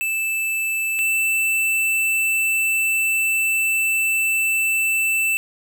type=tone pair in turn; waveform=square; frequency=2640 / 2655 Hz; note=E7 / E7; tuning=+2 / +12 cents; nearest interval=unison; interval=10 cents; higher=second; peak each=-21 / -18 dBFS; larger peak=second; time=0.01-0.99 / 0.99-5.37 s; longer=second; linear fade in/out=0 ms; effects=none